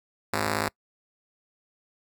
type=ring-modulated tone; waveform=5% pulse; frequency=155.56 Hz; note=D#3; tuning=in tune; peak=-11 dBFS; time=0.33-0.69 s; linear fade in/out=5 ms; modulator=49.5 Hz; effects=noise-tail reverb RT60 0.1 s tail -26 dB re dry